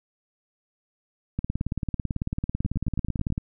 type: two click trains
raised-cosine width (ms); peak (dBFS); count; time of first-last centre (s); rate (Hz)
5; -16 / -14; 7 / 37; 2.65-3.303 / 1.39-3.379; 9.19 / 18.1
effects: none

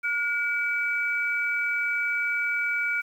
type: tone pair together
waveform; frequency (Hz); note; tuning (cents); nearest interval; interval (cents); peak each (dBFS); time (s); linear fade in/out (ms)
sine; 1436 / 2295; F6 / D7; +48 / -40; minor sixth; 812; -27 / -26; 0.03-3.02; 20
effects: 9-bit

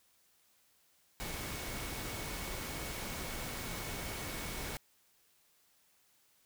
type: tone in noise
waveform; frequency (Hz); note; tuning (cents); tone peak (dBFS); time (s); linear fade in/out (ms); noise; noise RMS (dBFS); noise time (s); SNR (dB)
sine; 2217; C#7; 0; -51; 1.2-4.77; 0; pink; -41; 1.2-4.77; -13
effects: white hiss -70 dBFS RMS until 6.45 s

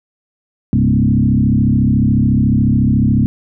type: tone with frequency modulation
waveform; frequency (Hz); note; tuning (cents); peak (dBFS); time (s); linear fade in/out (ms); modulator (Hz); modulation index
sine; 169.9; F3; -47; -9; 0.73-3.26; 0; 34; 2.7
effects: none

